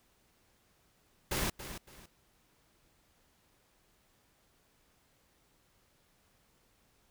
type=noise with echo; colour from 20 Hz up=pink; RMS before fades=-33 dBFS; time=1.31-1.5 s; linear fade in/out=5 ms; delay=280 ms; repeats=2; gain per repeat=-11 dB; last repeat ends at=2.06 s; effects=pink hiss -70 dBFS RMS until 7.1 s